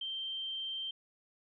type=tone; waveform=sine; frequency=3139 Hz; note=G7; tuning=2 cents sharp; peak=-36 dBFS; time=0.01-0.91 s; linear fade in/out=5 ms; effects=none